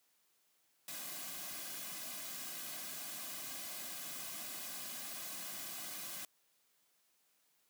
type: noise with comb filter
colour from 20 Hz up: white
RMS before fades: -45 dBFS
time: 0.88-6.25 s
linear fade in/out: 2 ms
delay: 2.2 ms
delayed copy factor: -0.65
effects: white hiss -75 dBFS RMS until 7.69 s + high-pass 150 Hz 12 dB/octave